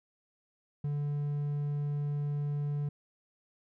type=tone with hard clipping; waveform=triangle; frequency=145.5 Hz; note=D3; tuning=16 cents flat; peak=-31 dBFS; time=0.84-2.89 s; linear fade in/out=5 ms; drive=6 dB; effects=none